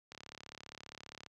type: click train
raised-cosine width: 0.2 ms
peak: -30 dBFS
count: 41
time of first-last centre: 0.12-1.263 s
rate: 35 Hz
effects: high-pass 80 Hz 12 dB/octave